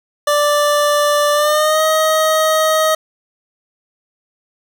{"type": "tone with pitch glide", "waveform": "25% pulse", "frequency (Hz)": [587.3, 629.5], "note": ["D5", "D#5"], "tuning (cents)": [0, 20], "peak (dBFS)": -8, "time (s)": [0.27, 2.95], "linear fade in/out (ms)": 5, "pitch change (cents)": 120, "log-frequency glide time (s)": [1.33, 1.82], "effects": ["8-bit"]}